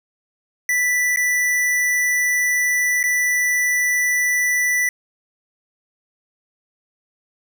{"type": "tone with dropouts", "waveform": "square", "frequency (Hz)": 1975.5, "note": "B6", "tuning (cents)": 0, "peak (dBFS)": -17, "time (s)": [0.69, 4.89], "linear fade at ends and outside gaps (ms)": 2, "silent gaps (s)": [[1.161, 1.171], [3.03, 3.038]], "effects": []}